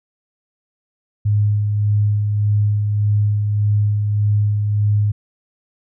sine tone with tremolo, 104.1 Hz, G#2, 5 cents sharp, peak -12 dBFS, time 1.25-5.12 s, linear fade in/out 10 ms, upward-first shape sine, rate 1.7 Hz, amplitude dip 35%, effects none

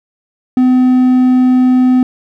triangle tone, 253.9 Hz, B3, 48 cents sharp, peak -4 dBFS, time 0.57-2.03 s, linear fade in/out 2 ms, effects none

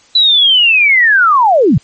sine linear sweep, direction down, 4000 to 103.83 Hz, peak -5 dBFS, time 0.15-1.78 s, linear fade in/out 5 ms, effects white hiss -46 dBFS RMS until 1.83 s + MP3 32 kbps

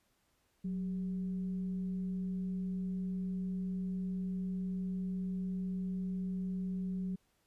sine tone with frequency modulation, 185 Hz, F#3, in tune, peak -34 dBFS, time 0.64-7.16 s, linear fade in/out 10 ms, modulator 216 Hz, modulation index 0.2, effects pink hiss -75 dBFS RMS until 7.46 s + resampled to 32000 Hz

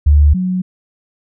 sine tone pair in turn, 73.42 / 183.84 Hz, D2 / F#3, 0 / -11 cents, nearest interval octave + major third, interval 1589 cents, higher second, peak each -5 / -14 dBFS, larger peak first, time 0.06-0.34 / 0.34-0.62 s, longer neither, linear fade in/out 10 ms, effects none

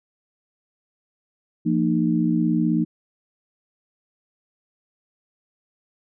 sine tone cluster, 171.9 / 230.9 / 306.7 Hz, F3 / A#3 / D#4, -27 / -16 / -25 cents, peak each -22 dBFS, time 1.65-2.85 s, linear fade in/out 20 ms, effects none

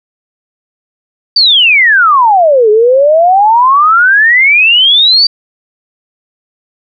sine exponential two-way sweep, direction down then up, 4699 to 415.3 to 4699 Hz, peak -3 dBFS, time 1.36-5.27 s, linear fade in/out 5 ms, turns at 2.7 s, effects none

